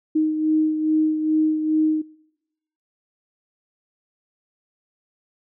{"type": "beating tone pair", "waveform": "sine", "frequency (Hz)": [311.1, 313.5], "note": ["D#4", "D#4"], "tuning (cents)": [0, 13], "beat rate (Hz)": 2.4, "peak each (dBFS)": [-18, -26], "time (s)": [0.15, 2.02], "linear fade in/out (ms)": 10, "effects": ["noise-tail reverb RT60 1.0 s tail -25 dB re dry"]}